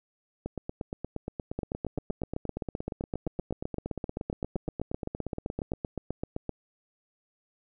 two click trains, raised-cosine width 2 ms, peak -18 / -20 dBFS, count 39 / 46, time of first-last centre 1.59-6.493 / 0.46-5.735 s, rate 7.75 / 8.53 Hz, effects none

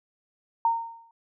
sine tone with exponential decay, 920 Hz, A#5, 23 cents flat, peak -17 dBFS, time 0.65-1.11 s, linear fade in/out 2 ms, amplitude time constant 100 ms, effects none

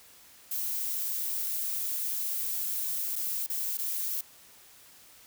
violet noise with dropouts, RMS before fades -32 dBFS, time 0.51-4.21 s, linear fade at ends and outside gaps 5 ms, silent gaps 3.157-3.161 / 3.464-3.498 / 3.773-3.786 s, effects white hiss -55 dBFS RMS until 5.26 s

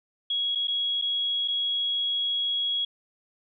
sine tone with dropouts, 3322 Hz, G#7, in tune, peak -24 dBFS, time 0.3-2.85 s, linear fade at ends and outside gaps 5 ms, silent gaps 0.551-0.555 / 0.673-0.68 / 1.015-1.021 / 1.478-1.482 s, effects none

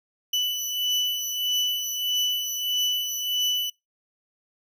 35% pulse beating tone pair, 2978 / 2979.6 Hz, F#7 / F#7, +11 / +11 cents, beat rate 1.6 Hz, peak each -24 / -28 dBFS, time 0.33-3.7 s, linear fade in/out 5 ms, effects noise-tail reverb RT60 0.2 s tail -23 dB re dry

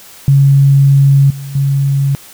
sine tone with level steps, 138.59 Hz, C#3, in tune, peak -4 / -22 / -9 dBFS, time 0.28-2.15 s, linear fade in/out 0 ms, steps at 1.3 / 1.55 s, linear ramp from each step 5 ms, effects white hiss -37 dBFS RMS until 2.33 s

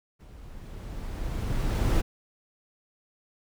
brown noise with level ramp, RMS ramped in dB -48 to -21 dBFS, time 0.19-2.02 s, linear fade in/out 20 ms, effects none

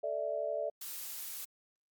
sine chord, A suspended fourth, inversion none, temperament equal, 440 / 587.3 / 659.3 Hz, A4 / D5 / E5, 0 / 0 / 0 cents, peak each -41 / -35 / -37 dBFS, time 0.03-0.7 s, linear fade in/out 10 ms
blue noise, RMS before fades -42 dBFS, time 0.81-1.45 s, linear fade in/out 5 ms
effects Opus 48 kbps

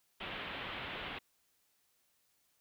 white low-pass noise, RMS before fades -43 dBFS, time 0.2-1.19 s, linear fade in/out 10 ms, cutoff 3400 Hz, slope 48 dB/octave, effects white hiss -75 dBFS RMS until 2.6 s

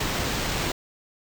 pink noise with sample-and-hold, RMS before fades -27 dBFS, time 0-0.72 s, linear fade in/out 5 ms, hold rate 11025 Hz, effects none

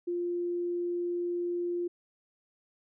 sine tone, 349.6 Hz, F4, 2 cents sharp, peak -29 dBFS, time 0.07-1.88 s, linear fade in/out 10 ms, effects none

